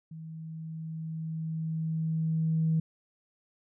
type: tone with level ramp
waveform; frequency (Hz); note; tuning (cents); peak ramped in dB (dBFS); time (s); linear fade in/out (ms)
sine; 160.4; E3; -47; -40 to -22; 0.11-2.8; 5
effects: tanh soft clip ceiling -18 dBFS